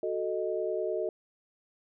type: chord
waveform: sine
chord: D# diminished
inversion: first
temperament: equal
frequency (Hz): 370 / 440 / 622.3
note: F#4 / A4 / D#5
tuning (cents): 0 / 0 / 0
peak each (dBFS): -33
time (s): 0.03-1.09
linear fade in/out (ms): 2
effects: none